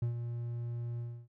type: tone with ADSR envelope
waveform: triangle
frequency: 118.7 Hz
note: A#2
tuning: 32 cents sharp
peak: -26 dBFS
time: 0.02-1.28 s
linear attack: 4 ms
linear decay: 110 ms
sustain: -7 dB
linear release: 290 ms
effects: none